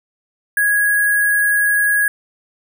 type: tone with sample-and-hold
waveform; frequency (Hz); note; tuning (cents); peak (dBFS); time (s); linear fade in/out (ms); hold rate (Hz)
sine; 1661.2; G#6; 0; -12; 0.57-2.08; 2; 11025
effects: none